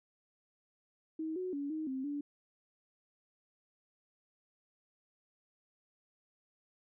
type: tone with pitch steps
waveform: sine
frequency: 317.5 / 367.9 / 283.9 / 313 / 263.4 / 288.7 Hz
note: D#4 / F#4 / C#4 / D#4 / C4 / D4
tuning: +35 / -10 / +41 / +10 / +12 / -30 cents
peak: -35 dBFS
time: 1.19-2.21 s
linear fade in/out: 5 ms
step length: 170 ms
effects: none